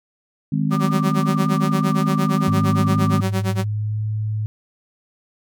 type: harmonic tone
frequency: 51.91 Hz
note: G#1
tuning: in tune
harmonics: 3 / 4 / 5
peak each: -20 / -22 / -24 dBFS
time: 0.52-3.21 s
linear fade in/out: 5 ms
type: tone with tremolo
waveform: sawtooth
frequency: 189.8 Hz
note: F#3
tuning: 44 cents sharp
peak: -15 dBFS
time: 0.7-3.65 s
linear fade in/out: 50 ms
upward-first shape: sine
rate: 8.7 Hz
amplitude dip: 95%
type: tone with vibrato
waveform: sine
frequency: 1191 Hz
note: D6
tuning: 24 cents sharp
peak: -25 dBFS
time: 0.71-3.21 s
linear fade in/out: 10 ms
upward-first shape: square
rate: 5.4 Hz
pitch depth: 19 cents each way
type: tone with pitch glide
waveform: sine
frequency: 103.6 to 107.38 Hz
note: G#2 to A2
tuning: -4 to -42 cents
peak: -20 dBFS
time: 2.48-4.46 s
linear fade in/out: 0 ms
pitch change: +62 cents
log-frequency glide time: 3.34-4.03 s
effects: none